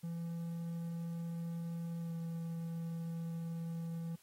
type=tone with pitch glide; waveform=triangle; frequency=168.1 to 166.27 Hz; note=E3 to E3; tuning=+34 to +15 cents; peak=-36 dBFS; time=0.03-4.16 s; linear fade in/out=10 ms; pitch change=-19 cents; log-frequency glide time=2.01-2.13 s; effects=white hiss -67 dBFS RMS until 4.22 s + AAC 48 kbps